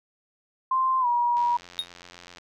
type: tone with pitch glide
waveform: sine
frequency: 1045 to 958.3 Hz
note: C6 to A#5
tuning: -2 to +48 cents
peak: -20 dBFS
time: 0.71-1.57 s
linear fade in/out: 5 ms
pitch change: -150 cents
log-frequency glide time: 1-1.07 s
type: click train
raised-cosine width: 0.2 ms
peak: -27 dBFS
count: 90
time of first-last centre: 1.37-2.384 s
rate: 87.8 Hz
type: tone with exponential decay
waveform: triangle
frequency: 3729 Hz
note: A#7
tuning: in tune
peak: -19 dBFS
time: 1.79-1.88 s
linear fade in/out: 0 ms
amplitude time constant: 18 ms
effects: none